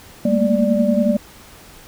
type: tone cluster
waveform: sine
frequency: 200.7 / 224.1 / 234.8 / 587 Hz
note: G3 / A3 / A#3 / D5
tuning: +41 / +32 / +13 / -1 cents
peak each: -19 dBFS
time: 0.25-1.17 s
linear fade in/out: 5 ms
effects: pink hiss -43 dBFS RMS until 1.87 s